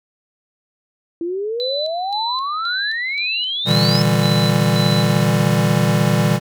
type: exponential sweep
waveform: sine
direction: up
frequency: 329.6 to 5274 Hz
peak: -20 dBFS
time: 1.21-4.02 s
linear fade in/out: 2 ms
type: tone with tremolo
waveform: sine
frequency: 4000 Hz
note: B7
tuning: 21 cents sharp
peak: -22 dBFS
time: 1.6-5.23 s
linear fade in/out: 0 ms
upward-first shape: square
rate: 1.9 Hz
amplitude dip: 70%
type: chord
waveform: square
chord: E half-diminished seventh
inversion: second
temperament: just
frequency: 118.67 / 148.33 / 164.81 / 197.78 Hz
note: Bb2 / D3 / E3 / G3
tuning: +31 / +18 / 0 / +16 cents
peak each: -20 dBFS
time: 3.65-6.4 s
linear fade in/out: 50 ms
effects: none